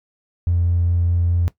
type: tone with vibrato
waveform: triangle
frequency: 86.4 Hz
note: F2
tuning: 18 cents flat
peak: -12 dBFS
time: 0.47-1.48 s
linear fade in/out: 0 ms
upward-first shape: triangle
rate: 4.8 Hz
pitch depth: 10 cents each way
effects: noise-tail reverb RT60 0.1 s tail -18 dB re dry + tanh soft clip ceiling -11 dBFS